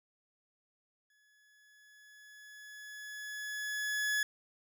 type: tone with exponential growth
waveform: 40% pulse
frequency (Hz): 1700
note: G#6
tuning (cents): +40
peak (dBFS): -28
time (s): 1.1-4.23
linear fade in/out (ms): 2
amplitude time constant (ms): 680
effects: none